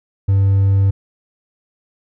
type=tone with hard clipping; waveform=triangle; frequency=98 Hz; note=G2; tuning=in tune; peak=-11 dBFS; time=0.28-0.91 s; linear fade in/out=10 ms; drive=5 dB; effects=none